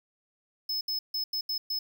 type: tone bursts at uneven times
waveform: square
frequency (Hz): 5200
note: E8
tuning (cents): -24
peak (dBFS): -29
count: 6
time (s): 0.69-0.81 / 0.88-0.99 / 1.14-1.24 / 1.33-1.41 / 1.49-1.58 / 1.7-1.79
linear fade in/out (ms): 5
effects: none